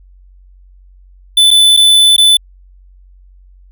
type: tone with dropouts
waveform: square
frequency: 3503 Hz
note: A7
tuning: 8 cents flat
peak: -5 dBFS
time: 1.37-2.37 s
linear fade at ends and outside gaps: 5 ms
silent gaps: 1.507-1.511 / 1.767-1.772 / 2.165-2.18 s
effects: added 46 Hz sine -39 dBFS peak until 3.71 s